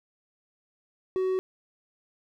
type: tone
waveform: triangle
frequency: 374.7 Hz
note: F#4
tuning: 22 cents sharp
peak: -22 dBFS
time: 1.16-1.39 s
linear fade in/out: 0 ms
effects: none